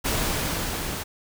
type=noise with level ramp; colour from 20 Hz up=pink; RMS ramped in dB=-24 to -31 dBFS; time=0.04-1.04 s; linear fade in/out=20 ms; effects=none